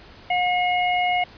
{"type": "harmonic tone", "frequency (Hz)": 720, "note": "F#5", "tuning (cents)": -47, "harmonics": [1, 3, 4], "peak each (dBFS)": [-20, -24, -30], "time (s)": [0.3, 1.24], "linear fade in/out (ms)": 5, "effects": ["pink hiss -46 dBFS RMS until 1.37 s", "resampled to 11025 Hz"]}